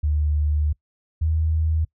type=tone pair in turn; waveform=sine; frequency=74.8 / 79.41 Hz; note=D2 / D#2; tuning=+32 / +36 cents; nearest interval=minor second; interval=104 cents; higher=second; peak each=-18 dBFS; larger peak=neither; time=0.03-0.73 / 1.21-1.85 s; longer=first; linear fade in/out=10 ms; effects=noise-tail reverb RT60 0.1 s tail -23 dB re dry